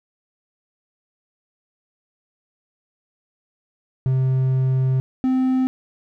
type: tone pair in turn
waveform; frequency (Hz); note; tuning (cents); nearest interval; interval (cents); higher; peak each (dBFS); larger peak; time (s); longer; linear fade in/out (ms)
triangle; 130.81 / 258.8; C3 / C4; 0 / -19; octave; 1181; second; -14; neither; 4.06-5 / 5.24-5.67; first; 0
effects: none